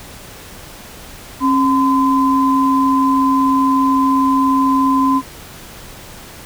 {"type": "tone pair together", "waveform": "sine", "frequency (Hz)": [270.4, 1022.1], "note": ["C#4", "C6"], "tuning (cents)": [-43, -41], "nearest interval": "octave + major seventh", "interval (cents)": 2302, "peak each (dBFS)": [-13, -14], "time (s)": [1.4, 5.22], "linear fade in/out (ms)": 50, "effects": ["pink hiss -36 dBFS RMS until 6.45 s"]}